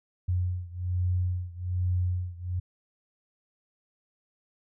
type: beating tone pair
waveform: sine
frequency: 89.7 / 90.9 Hz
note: F2 / F#2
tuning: +47 / -30 cents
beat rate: 1.2 Hz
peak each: -28 / -30 dBFS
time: 0.28-2.6 s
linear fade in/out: 10 ms
effects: none